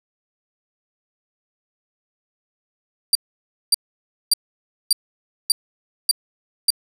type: tone bursts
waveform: 25% pulse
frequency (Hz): 4699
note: D8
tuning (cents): 0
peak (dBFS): -7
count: 7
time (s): 3.13-6.704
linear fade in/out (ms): 2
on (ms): 22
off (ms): 570
effects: none